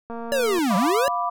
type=click train; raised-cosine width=1 ms; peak=-21 dBFS; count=114; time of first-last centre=0.1-0.587 s; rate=232 Hz
type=linear two-way sweep; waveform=square; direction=down then up; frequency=579 to 175 to 579 Hz; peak=-20 dBFS; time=0.32-1.08 s; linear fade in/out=0 ms; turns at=0.76 s
type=chord; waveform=sine; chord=B diminished; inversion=second; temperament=equal with one note detuned; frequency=701.3 / 987.8 / 1174.7 Hz; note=F5 / B5 / D6; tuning=+7 / 0 / 0 cents; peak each=-26 dBFS; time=0.7-1.3 s; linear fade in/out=10 ms
effects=none